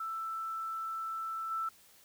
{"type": "tone with level steps", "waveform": "sine", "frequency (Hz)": 1326, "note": "E6", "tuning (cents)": 10, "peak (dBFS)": [-35, -32], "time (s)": [0, 1.69], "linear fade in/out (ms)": 5, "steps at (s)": 1.5, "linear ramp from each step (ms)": 20, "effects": ["white hiss -61 dBFS RMS until 2.04 s"]}